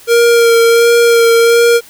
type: tone with vibrato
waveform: square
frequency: 466.2 Hz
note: A#4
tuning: in tune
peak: -6 dBFS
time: 0.07-1.81 s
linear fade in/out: 50 ms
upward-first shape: sine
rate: 1.4 Hz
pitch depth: 17 cents each way
effects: white hiss -39 dBFS RMS until 1.89 s